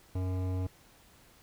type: tone with hard clipping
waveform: sine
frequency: 92.5 Hz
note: F#2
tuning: in tune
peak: -32 dBFS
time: 0.15-0.67 s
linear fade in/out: 5 ms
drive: 15 dB
effects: pink hiss -60 dBFS RMS until 1.42 s